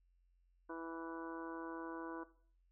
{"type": "harmonic tone", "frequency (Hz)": 164.81, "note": "E3", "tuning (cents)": 0, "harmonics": [2, 3, 4, 5, 6, 7, 8, 9], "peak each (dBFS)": [-46, -51, -54, -60, -51, -55, -63, -53], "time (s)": [0.69, 2.24], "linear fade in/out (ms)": 10, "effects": ["noise-tail reverb RT60 0.5 s tail -17 dB re dry", "added 44 Hz sine -70 dBFS peak until 2.71 s"]}